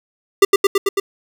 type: tone with echo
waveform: square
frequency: 395.7 Hz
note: G4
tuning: 16 cents sharp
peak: -6 dBFS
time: 0.42-0.45 s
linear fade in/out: 5 ms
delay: 110 ms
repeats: 5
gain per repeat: -2 dB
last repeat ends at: 1 s
effects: none